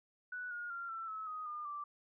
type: tone with pitch steps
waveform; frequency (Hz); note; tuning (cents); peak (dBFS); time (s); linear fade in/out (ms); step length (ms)
sine; 1480 / 1431.2 / 1384.1 / 1338.5 / 1294.4 / 1251.7 / 1210.5 / 1170.6; F#6 / F6 / F6 / E6 / E6 / D#6 / D#6 / D6; 0 / +42 / -16 / +26 / -32 / +10 / -48 / -6; -40; 0.32-1.84; 5; 190
effects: none